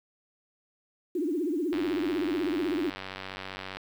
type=tone with vibrato; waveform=sine; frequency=323.4 Hz; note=E4; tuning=33 cents flat; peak=-26 dBFS; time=1.15-2.9 s; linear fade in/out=5 ms; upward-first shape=triangle; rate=16 Hz; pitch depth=280 cents each way
type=click train; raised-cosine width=0.3 ms; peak=-21 dBFS; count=195; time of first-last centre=1.73-3.77 s; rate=95.1 Hz
effects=9-bit